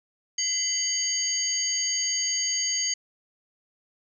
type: tone cluster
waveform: sine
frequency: 2044 / 3034 / 4665 / 6550 Hz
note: C7 / F#7 / D8 / G#8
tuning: -41 / +43 / -12 / -25 cents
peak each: -35 / -35 / -29 / -26 dBFS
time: 0.38-2.94 s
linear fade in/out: 5 ms
effects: none